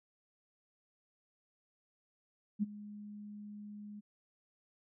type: tone with ADSR envelope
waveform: sine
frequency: 207.7 Hz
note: G#3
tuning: in tune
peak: -27 dBFS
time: 2.59-4.01 s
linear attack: 36 ms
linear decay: 23 ms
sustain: -18 dB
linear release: 21 ms
effects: none